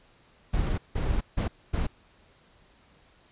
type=noise bursts at uneven times; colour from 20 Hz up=brown; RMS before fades=-26 dBFS; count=4; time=0.53-0.78 / 0.95-1.21 / 1.37-1.48 / 1.73-1.87 s; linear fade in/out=10 ms; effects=pink hiss -60 dBFS RMS until 3.31 s + resampled to 8000 Hz